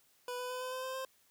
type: tone with pitch steps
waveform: 25% pulse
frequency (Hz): 493.9 / 499.1 / 504.3 / 509.5 / 514.9 / 520.3 / 525.7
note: B4 / B4 / B4 / C5 / C5 / C5 / C5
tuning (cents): 0 / +18 / +36 / -46 / -28 / -10 / +8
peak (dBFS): -34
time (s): 0.28-1.05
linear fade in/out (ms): 2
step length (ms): 110
effects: white hiss -69 dBFS RMS until 1.3 s